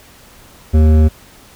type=tone with hard clipping; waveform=sine; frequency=77.78 Hz; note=D#2; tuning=in tune; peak=-8 dBFS; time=0.73-1.09 s; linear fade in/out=20 ms; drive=12 dB; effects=pink hiss -43 dBFS RMS until 1.55 s